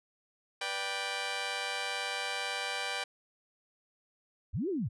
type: chord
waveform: 10% pulse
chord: G major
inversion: first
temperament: just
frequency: 490 / 588 / 784 Hz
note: B4 / D5 / G5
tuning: -14 / +2 / 0 cents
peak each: -32 / -32 / -28 dBFS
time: 0.61-3.04 s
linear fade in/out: 5 ms
type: linear two-way sweep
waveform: sine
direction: up then down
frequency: 51.4 to 412.7 to 81.2 Hz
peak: -30 dBFS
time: 4.53-4.89 s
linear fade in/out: 20 ms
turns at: 4.69 s
effects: resampled to 22050 Hz